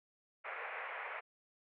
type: band-pass noise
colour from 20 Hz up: white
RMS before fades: -44 dBFS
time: 0.44-1.21 s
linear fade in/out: 20 ms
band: 460 to 2400 Hz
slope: 48 dB/octave
effects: none